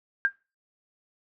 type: tone with exponential decay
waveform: sine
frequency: 1600 Hz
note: G6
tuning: 35 cents sharp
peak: -15 dBFS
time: 0.25-0.33 s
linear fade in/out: 0 ms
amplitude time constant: 16 ms
effects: noise-tail reverb RT60 0.3 s tail -23 dB re dry